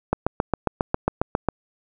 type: click train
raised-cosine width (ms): 1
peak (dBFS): -5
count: 11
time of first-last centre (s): 0.13-1.487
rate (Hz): 7.37
effects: none